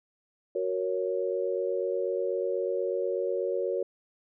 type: chord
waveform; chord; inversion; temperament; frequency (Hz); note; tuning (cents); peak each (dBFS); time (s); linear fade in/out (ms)
sine; F# major; none; equal; 370 / 466.2 / 554.4; F#4 / A#4 / C#5; 0 / 0 / 0; -31; 0.55-3.83; 5
effects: none